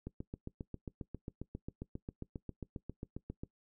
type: click train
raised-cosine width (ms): 3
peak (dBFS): -28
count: 26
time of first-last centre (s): 0.07-3.435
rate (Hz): 7.43
effects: noise-tail reverb RT60 0.1 s tail -20 dB re dry

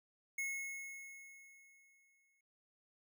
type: tone with exponential decay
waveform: square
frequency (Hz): 2179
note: C#7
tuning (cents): -30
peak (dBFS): -37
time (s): 0.38-2.41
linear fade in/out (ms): 5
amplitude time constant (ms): 440
effects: none

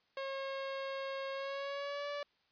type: tone with pitch glide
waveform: sawtooth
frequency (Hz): 542 to 577.6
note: C#5 to D5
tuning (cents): -39 to -29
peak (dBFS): -34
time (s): 0.17-2.23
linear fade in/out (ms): 2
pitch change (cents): +110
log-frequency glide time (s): 1.32-2.09
effects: white hiss -74 dBFS RMS until 2.51 s + resampled to 11025 Hz

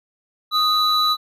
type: tone pair together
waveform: triangle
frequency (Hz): 1244.5 / 3951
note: D#6 / B7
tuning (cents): 0 / 0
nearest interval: octave + minor sixth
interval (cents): 2000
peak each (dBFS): -16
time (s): 0.51-1.17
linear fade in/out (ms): 50
effects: tanh soft clip ceiling -7 dBFS + resampled to 32000 Hz

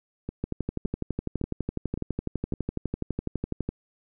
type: two click trains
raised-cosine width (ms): 3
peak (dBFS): -15 / -19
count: 40 / 5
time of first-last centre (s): 0.44-3.69 / 0.29-2.537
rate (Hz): 12 / 1.78
effects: none

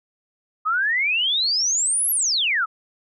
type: exponential two-way sweep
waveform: sine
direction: up then down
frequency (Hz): 1226 to 11710 to 1226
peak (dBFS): -18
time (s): 0.65-2.66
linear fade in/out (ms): 20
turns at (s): 2.11
effects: none

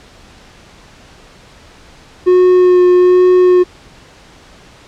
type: tone with vibrato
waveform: triangle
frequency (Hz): 362.3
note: F#4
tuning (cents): -36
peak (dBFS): -3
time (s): 2.26-3.64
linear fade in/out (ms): 20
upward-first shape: sine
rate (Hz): 1.2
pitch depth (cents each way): 12
effects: pink hiss -41 dBFS RMS until 4.87 s + low-pass 6000 Hz 12 dB/octave

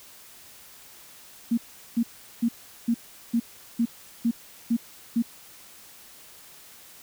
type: tone bursts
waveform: sine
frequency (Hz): 233.1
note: A#3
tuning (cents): 0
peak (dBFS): -19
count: 9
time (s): 1.51-5.224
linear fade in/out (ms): 10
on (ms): 66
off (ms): 390
effects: white hiss -49 dBFS RMS until 7.02 s

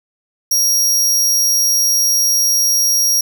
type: tone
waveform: sawtooth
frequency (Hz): 5640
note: F8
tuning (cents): +16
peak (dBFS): -9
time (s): 0.51-3.21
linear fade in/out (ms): 5
effects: none

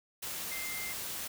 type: tone in noise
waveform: sine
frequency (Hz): 2093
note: C7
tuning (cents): 0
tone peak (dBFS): -40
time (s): 0.51-0.93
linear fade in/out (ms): 10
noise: white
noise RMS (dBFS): -39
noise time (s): 0.22-1.28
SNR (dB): -4
effects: none

